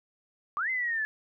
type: linear two-way sweep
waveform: sine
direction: up then down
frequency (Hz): 1105 to 2079 to 1708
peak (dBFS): -27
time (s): 0.57-1.05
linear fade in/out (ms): 0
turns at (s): 0.7
effects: none